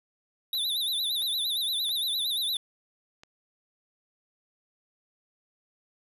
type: tone with vibrato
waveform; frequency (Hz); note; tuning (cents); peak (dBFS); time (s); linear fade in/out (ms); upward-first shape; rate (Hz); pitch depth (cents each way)
square; 3729; A#7; 0; -27; 0.53-2.57; 2; sine; 8.7; 130
type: click train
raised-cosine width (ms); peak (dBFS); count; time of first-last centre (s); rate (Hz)
0.2; -31; 5; 0.55-3.235; 1.49
effects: none